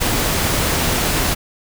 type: noise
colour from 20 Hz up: pink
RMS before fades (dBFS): -18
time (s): 0-1.35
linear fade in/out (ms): 20
effects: none